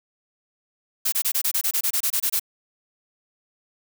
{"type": "noise bursts", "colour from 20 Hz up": "blue", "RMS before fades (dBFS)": -22, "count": 14, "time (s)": [1.05, 2.397], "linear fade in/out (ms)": 10, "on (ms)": 73, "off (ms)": 25, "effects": []}